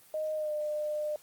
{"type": "tone with pitch glide", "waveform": "sine", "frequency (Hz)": [620, 602.3], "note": ["D#5", "D5"], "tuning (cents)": [-6, 44], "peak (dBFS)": -30, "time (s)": [0.14, 1.16], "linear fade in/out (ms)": 2, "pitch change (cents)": -50, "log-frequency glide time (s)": [0.35, 0.53], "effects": ["white hiss -58 dBFS RMS until 1.22 s", "Opus 24 kbps"]}